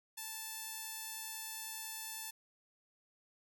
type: tone with band-pass filter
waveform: sawtooth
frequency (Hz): 878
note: A5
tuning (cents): -4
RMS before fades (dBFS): -45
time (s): 0.17-2.31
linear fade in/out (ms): 10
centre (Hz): 12000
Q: 0.71
effects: none